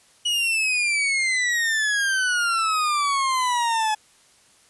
40% pulse exponential sweep, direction down, 2935 to 849 Hz, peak -19 dBFS, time 0.25-3.95 s, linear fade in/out 10 ms, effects white hiss -56 dBFS RMS until 4.69 s + resampled to 24000 Hz

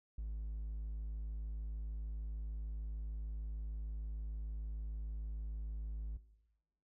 triangle tone, 53.3 Hz, G#1, 46 cents sharp, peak -36 dBFS, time 0.18-6.17 s, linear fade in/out 5 ms, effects noise-tail reverb RT60 1.0 s tail -19 dB re dry + tanh soft clip ceiling -33 dBFS

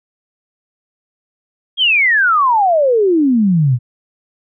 sine exponential sweep, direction down, 3311 to 115.4 Hz, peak -9 dBFS, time 1.77-3.79 s, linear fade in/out 50 ms, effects none

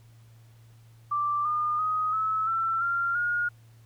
sine tone with pitch steps, 1174.7 / 1214 / 1254.7 / 1296.7 / 1340.1 / 1384.9 / 1431.3 Hz, D6 / D#6 / D#6 / E6 / E6 / F6 / F6, 0 / -43 / +14 / -29 / +28 / -15 / +42 cents, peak -24 dBFS, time 1.11-3.49 s, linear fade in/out 10 ms, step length 340 ms, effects added 114 Hz sine -51 dBFS peak until 3.85 s + pink hiss -64 dBFS RMS until 3.85 s

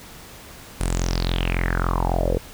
sawtooth tone with low-pass filter sweep, 43.65 Hz, F1, in tune, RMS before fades -22 dBFS, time 0.8-2.38 s, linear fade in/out 10 ms, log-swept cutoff 10000 to 460 Hz, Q 7, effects pink hiss -42 dBFS RMS until 2.53 s

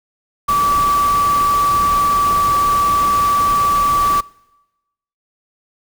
sine tone in noise, 1154 Hz, D6, 31 cents flat, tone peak -12 dBFS, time 0.48-4.21 s, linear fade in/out 10 ms, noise pink, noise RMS -26 dBFS, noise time 0.48-4.21 s, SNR +11 dB, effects noise-tail reverb RT60 1.0 s tail -24 dB re dry

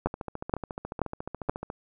two click trains, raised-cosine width 1 ms, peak -20 / -10 dBFS, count 24 / 4, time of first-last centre 0.07-1.701 / 0.06-1.495 s, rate 14.1 / 2.09 Hz, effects none

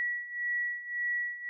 sine beating tone pair, 1933 / 1934.8 Hz, B6 / B6, -38 / -36 cents, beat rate 1.8 Hz, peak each -36 / -32 dBFS, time 0-1.49 s, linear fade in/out 0 ms, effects none

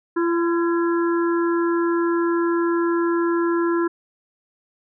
harmonic tone with a mistuned harmonic, 340 Hz, F4, 46 cents flat, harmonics 1 / 3 / 4 / 5, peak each -18 / -28 / -30 / -32 dBFS, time 0.16-3.88 s, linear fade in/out 10 ms, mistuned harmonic 5, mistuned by -34 cents, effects none

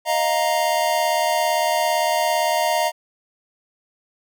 square chord, Eb suspended second, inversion none, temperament just, 622.3 / 700 / 933.4 Hz, Eb5 / F5 / Bb5, 0 / +4 / +2 cents, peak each -23 dBFS, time 0.05-2.92 s, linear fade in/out 50 ms, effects none

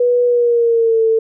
sine tone with pitch glide, 488.1 to 447.6 Hz, B4 to A4, -20 to +30 cents, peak -10 dBFS, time 0-1.19 s, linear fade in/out 5 ms, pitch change -150 cents, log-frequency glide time 0.25-1.02 s, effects none

